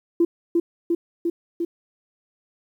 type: tone with echo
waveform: sine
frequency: 340 Hz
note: F4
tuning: 46 cents flat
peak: -13 dBFS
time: 0.2-0.25 s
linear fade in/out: 5 ms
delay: 350 ms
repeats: 4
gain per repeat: -2 dB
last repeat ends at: 1.65 s
effects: tanh soft clip ceiling -9 dBFS + 9-bit